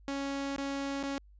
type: tone with dropouts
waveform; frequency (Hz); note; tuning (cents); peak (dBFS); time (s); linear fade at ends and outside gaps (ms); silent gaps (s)
sawtooth; 277.1; C#4; -1; -29; 0.08-1.18; 0; 0.562-0.582 / 1.028-1.035
effects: added 50 Hz sine -54 dBFS peak until 1.39 s + resampled to 16000 Hz